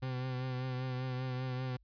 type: tone with vibrato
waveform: 40% pulse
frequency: 128.2 Hz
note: C3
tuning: 35 cents flat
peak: -34 dBFS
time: 0.02-1.77 s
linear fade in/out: 10 ms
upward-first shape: triangle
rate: 5.1 Hz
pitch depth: 36 cents each way
effects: added 50 Hz sine -63 dBFS peak until 1.83 s + resampled to 11025 Hz